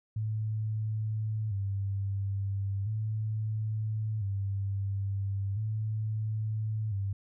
sine tone with vibrato, 103.5 Hz, G#2, 5 cents flat, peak -29 dBFS, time 0.16-7.13 s, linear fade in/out 5 ms, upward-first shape square, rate 0.37 Hz, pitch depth 82 cents each way, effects none

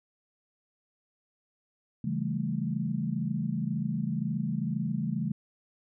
sine chord, A dominant seventh, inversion first, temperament just, 137.5 / 165 / 198 / 220 Hz, C#3 / E3 / G3 / A3, -14 / +2 / +18 / 0 cents, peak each -34 / -33 / -34 / -33 dBFS, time 2.04-5.32 s, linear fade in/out 5 ms, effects none

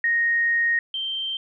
sine tone pair in turn, 1864.7 / 3136 Hz, A#6 / G7, 0 / 0 cents, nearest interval major sixth, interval 900 cents, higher second, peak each -18 / -25 dBFS, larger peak first, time 0.04-0.79 / 0.94-1.37 s, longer first, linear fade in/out 2 ms, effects none

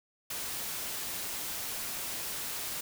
white noise, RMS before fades -37 dBFS, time 0.3-2.81 s, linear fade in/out 5 ms, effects none

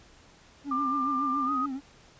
triangle tone with vibrato, 271.5 Hz, C#4, 36 cents flat, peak -29 dBFS, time 0.64-1.81 s, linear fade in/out 50 ms, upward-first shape triangle, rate 7.1 Hz, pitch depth 110 cents each way
sine tone with pitch glide, 1192 to 1251.3 Hz, D6 to D#6, +25 to +9 cents, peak -26 dBFS, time 0.71-1.66 s, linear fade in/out 5 ms, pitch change +84 cents, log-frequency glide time 1.45-1.51 s
effects pink hiss -56 dBFS RMS until 2.19 s + resampled to 16000 Hz

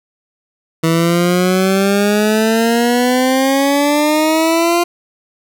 20% pulse exponential sweep, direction up, 161.9 to 349.2 Hz, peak -6 dBFS, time 0.83-4.84 s, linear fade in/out 10 ms, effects none

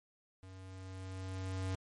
square tone with level ramp, 94.2 Hz, F#2, 32 cents sharp, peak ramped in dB -51 to -35 dBFS, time 0.43-1.75 s, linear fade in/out 0 ms, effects MP3 48 kbps

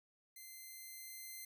5% pulse tone with level ramp, 2073 Hz, C7, 17 cents flat, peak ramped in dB -42 to -37 dBFS, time 0.36-1.45 s, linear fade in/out 5 ms, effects none

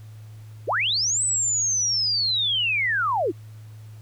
sine linear two-way sweep, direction up then down, 275 to 8110 to 275 Hz, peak -20 dBFS, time 0.67-3.32 s, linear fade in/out 20 ms, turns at 1.23 s, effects added 108 Hz sine -39 dBFS peak until 4.01 s + pink hiss -57 dBFS RMS until 4.01 s

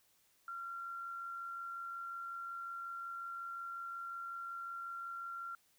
sine tone with amplitude modulation, 1374 Hz, F6, 29 cents flat, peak -40 dBFS, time 0.48-5.55 s, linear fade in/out 2 ms, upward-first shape sine, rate 85.5 Hz, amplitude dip 30%, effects white hiss -72 dBFS RMS until 5.78 s

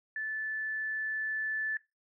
sine tone with level ramp, 1747 Hz, A6, 13 cents flat, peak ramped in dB -33 to -30 dBFS, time 0.16-1.77 s, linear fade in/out 2 ms, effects noise-tail reverb RT60 0.2 s tail -18 dB re dry

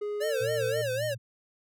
triangle tone with pitch glide, 415.3 to 452.9 Hz, G#4 to A#4, 0 to -50 cents, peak -28 dBFS, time 0.01-0.82 s, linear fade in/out 10 ms, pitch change +150 cents, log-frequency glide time 0.2-0.29 s
square tone with vibrato, 560 Hz, C#5, 18 cents sharp, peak -29 dBFS, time 0.2-1.15 s, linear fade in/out 20 ms, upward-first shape sine, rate 3.8 Hz, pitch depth 170 cents each way
sine tone with tremolo, 116.54 Hz, A#2, in tune, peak -34 dBFS, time 0.4-1.18 s, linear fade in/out 20 ms, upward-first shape triangle, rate 5.2 Hz, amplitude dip 35%
effects none

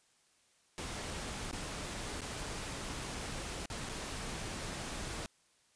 pink noise with dropouts, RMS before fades -41 dBFS, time 0.78-5.26 s, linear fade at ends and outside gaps 0 ms, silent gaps 1.512-1.528 / 2.208-2.217 / 3.658-3.701 / 3.89-3.895 s, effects white hiss -70 dBFS RMS until 5.75 s + resampled to 22050 Hz

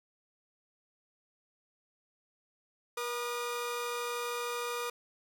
sawtooth tone pair together, 480.2 / 1217 Hz, B4 / D#6, -49 / -39 cents, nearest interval octave + major third, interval 1610 cents, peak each -32 / -34 dBFS, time 2.97-4.9 s, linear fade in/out 5 ms, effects none

